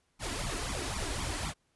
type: noise with flanger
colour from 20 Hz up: pink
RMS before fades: -35 dBFS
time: 0.19-1.54 s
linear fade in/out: 50 ms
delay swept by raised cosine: 0.87 to 3.07 ms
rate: 3.9 Hz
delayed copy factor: +1
effects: pink hiss -74 dBFS RMS until 1.75 s + resampled to 24000 Hz